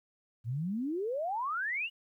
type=exponential sweep; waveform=sine; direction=up; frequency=107.5 to 2960 Hz; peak=-31 dBFS; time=0.44-1.9 s; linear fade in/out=50 ms; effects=12-bit